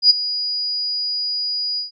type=tone with ADSR envelope; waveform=sine; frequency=4900 Hz; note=D#8; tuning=27 cents flat; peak=-5 dBFS; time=0.02-1.91 s; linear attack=82 ms; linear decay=15 ms; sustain=-15 dB; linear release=130 ms; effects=none